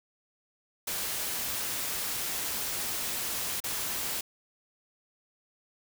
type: noise with dropouts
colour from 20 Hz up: white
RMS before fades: -33 dBFS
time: 0.87-4.21 s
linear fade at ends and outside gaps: 5 ms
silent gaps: 3.603-3.639 s
effects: none